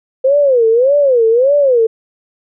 sine tone with vibrato, 510 Hz, C5, 44 cents flat, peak -7 dBFS, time 0.24-1.87 s, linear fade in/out 10 ms, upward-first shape sine, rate 1.7 Hz, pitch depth 230 cents each way, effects none

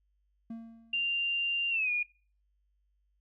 triangle tone with exponential decay, 227.9 Hz, A#3, 39 cents flat, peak -34 dBFS, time 0.5-1.24 s, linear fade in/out 5 ms, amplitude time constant 160 ms
sine tone with pitch glide, 2785 to 2439 Hz, F7 to D#7, -5 to -35 cents, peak -27 dBFS, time 0.93-2.03 s, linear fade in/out 5 ms, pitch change -230 cents, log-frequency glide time 1.7-1.91 s
effects noise-tail reverb RT60 0.4 s tail -22 dB re dry + added 50 Hz sine -70 dBFS peak until 3.2 s

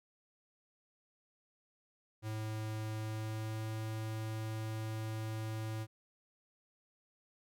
square tone with pitch glide, 108.9 to 109.91 Hz, A2 to A2, -17 to -1 cents, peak -38 dBFS, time 2.22-5.87 s, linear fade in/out 50 ms, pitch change +16 cents, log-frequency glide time 2.97-3.7 s, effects none

